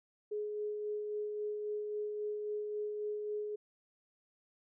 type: tone with tremolo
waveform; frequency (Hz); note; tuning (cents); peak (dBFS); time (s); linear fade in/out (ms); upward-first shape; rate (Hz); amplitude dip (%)
sine; 420; G#4; +19; -34; 0.31-3.56; 10; sine; 3.7; 30
effects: none